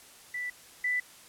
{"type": "tone pair in turn", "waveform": "sine", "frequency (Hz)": [1975.5, 1986.9], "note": ["B6", "B6"], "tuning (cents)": [0, 10], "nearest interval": "unison", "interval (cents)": 10, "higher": "second", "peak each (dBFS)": [-32, -26], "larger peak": "second", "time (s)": [[0.34, 0.5], [0.84, 1]], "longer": "neither", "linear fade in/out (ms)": 5, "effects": ["white hiss -53 dBFS RMS until 1.28 s", "low-pass 12000 Hz 12 dB/octave"]}